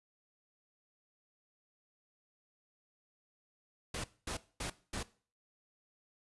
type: noise bursts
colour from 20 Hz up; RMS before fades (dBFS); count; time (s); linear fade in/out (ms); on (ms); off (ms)
pink; -39; 4; 3.94-5.03; 5; 100; 230
effects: noise-tail reverb RT60 0.4 s tail -18 dB re dry + resampled to 24000 Hz